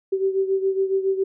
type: beating tone pair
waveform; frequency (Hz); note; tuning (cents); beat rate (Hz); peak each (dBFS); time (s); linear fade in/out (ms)
sine; 384 / 391.2; G4 / G4; -36 / -4; 7.2; -20 / -25; 0.12-1.24; 10
effects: none